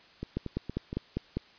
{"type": "two click trains", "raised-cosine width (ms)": 3, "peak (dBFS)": [-17, -22], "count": [6, 4], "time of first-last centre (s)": [[0.37, 1.37], [0.23, 0.929]], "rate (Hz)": [5, 4.29], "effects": ["white hiss -57 dBFS RMS until 1.58 s", "resampled to 11025 Hz"]}